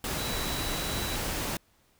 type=tone in noise; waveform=sine; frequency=3928 Hz; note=B7; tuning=10 cents flat; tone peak=-38 dBFS; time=0.18-1.16 s; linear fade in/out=2 ms; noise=pink; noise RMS=-32 dBFS; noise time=0.04-1.57 s; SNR=-9 dB; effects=pink hiss -66 dBFS RMS until 1.99 s

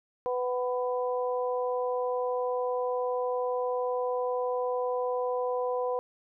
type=harmonic tone; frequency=249.3 Hz; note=B3; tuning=16 cents sharp; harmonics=2 / 3 / 4; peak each=-28 / -36 / -35 dBFS; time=0.26-5.99 s; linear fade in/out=0 ms; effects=none

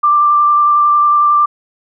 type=tone with vibrato; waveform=sine; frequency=1181 Hz; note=D6; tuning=9 cents sharp; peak=-7 dBFS; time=0.03-1.46 s; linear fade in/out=10 ms; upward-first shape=square; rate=11 Hz; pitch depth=9 cents each way; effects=none

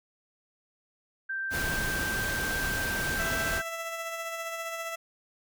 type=tone; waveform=sine; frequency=1568 Hz; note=G6; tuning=in tune; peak=-30 dBFS; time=1.29-3.62 s; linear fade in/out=10 ms
type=noise; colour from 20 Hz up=pink; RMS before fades=-33 dBFS; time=1.5-3.62 s; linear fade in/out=50 ms
type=tone with tremolo; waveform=15% pulse; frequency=663 Hz; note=E5; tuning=10 cents sharp; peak=-26 dBFS; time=3.19-4.96 s; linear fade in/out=10 ms; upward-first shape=sine; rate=15 Hz; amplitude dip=35%
effects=none

